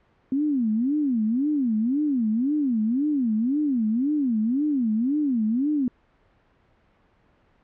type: tone with vibrato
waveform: sine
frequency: 254.7 Hz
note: C4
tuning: 46 cents flat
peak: -20 dBFS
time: 0.32-5.88 s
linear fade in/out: 2 ms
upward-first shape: sine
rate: 1.9 Hz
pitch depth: 300 cents each way
effects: pink hiss -62 dBFS RMS until 7.63 s + low-pass 2000 Hz 12 dB/octave